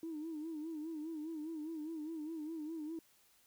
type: tone with vibrato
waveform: sine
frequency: 314.9 Hz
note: D#4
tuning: 21 cents sharp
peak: -39 dBFS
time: 0.03-2.99 s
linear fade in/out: 2 ms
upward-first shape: sine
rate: 4.9 Hz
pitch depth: 92 cents each way
effects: tanh soft clip ceiling -36 dBFS + white hiss -69 dBFS RMS until 3.46 s